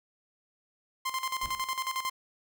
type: tone with tremolo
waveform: sawtooth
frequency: 1046.5 Hz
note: C6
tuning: in tune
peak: -25 dBFS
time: 1.05-2.1 s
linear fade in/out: 10 ms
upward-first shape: square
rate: 11 Hz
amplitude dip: 70%
type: noise with exponential decay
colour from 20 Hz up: brown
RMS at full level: -39 dBFS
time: 1.43-1.74 s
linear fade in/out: 5 ms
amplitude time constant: 66 ms
effects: none